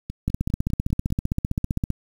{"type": "two click trains", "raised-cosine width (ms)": 5, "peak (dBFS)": [-18, -10], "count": [6, 26], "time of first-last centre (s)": [[0.1, 1.104], [0.28, 1.903]], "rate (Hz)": [4.98, 15.4], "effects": ["7-bit"]}